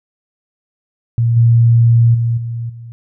sine tone with level steps, 116.8 Hz, A#2, 4 cents sharp, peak -10 / -6 / -12 / -19 / -29 dBFS, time 1.18-2.92 s, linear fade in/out 0 ms, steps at 1.36 / 2.14 / 2.37 / 2.69 s, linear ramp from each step 10 ms, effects none

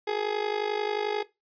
30% pulse tone with amplitude modulation, 419.1 Hz, G#4, 16 cents sharp, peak -20 dBFS, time 0.07-1.23 s, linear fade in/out 10 ms, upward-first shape sine, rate 51.3 Hz, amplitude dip 80%, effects noise-tail reverb RT60 0.2 s tail -17 dB re dry + resampled to 11025 Hz

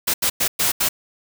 white noise bursts at uneven times, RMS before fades -19 dBFS, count 5, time 0.07-0.14 / 0.22-0.3 / 0.4-0.48 / 0.59-0.72 / 0.8-0.89 s, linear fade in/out 10 ms, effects none

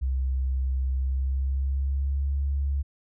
sine tone with pitch glide, 65.41 to 69.7 Hz, C2 to C#2, 0 to +10 cents, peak -23 dBFS, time 0.01-2.83 s, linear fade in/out 20 ms, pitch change +110 cents, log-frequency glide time 0.93-2.35 s, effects none

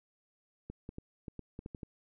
clicks, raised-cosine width 3 ms, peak -29 dBFS, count 9, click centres 0.7 / 0.891 / 0.984 / 1.282 / 1.393 / 1.591 / 1.661 / 1.748 / 1.832 s, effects none

